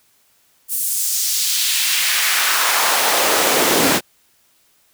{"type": "noise with high-pass filter sweep", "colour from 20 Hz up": "pink", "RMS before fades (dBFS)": -17, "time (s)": [0.68, 4.01], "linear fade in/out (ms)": 50, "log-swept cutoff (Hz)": [11000, 220], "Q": 1.2, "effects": ["white hiss -58 dBFS RMS until 4.93 s"]}